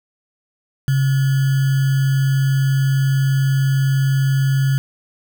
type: tone with sample-and-hold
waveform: sine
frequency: 135.6 Hz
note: C#3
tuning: 38 cents flat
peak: -13 dBFS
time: 0.88-4.78 s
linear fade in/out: 0 ms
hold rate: 1575 Hz
effects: none